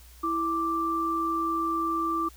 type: tone pair together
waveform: sine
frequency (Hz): 329.6 / 1174.7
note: E4 / D6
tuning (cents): 0 / 0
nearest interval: octave + minor seventh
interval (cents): 2200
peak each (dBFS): -30 / -26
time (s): 0.23-2.29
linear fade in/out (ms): 10
effects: added 60 Hz sine -49 dBFS peak until 2.36 s + white hiss -55 dBFS RMS until 2.36 s